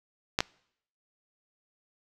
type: clicks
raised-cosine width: 0.2 ms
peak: -7 dBFS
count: 2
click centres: 0.389 / 0.405 s
effects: noise-tail reverb RT60 0.7 s tail -25 dB re dry